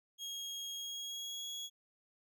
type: tone with pitch glide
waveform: 30% pulse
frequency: 3272 to 3337 Hz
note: G#7 to G#7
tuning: -26 to +8 cents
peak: -38 dBFS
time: 0.18-1.7 s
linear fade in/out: 50 ms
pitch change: +34 cents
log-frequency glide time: 0.75-1.47 s
effects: none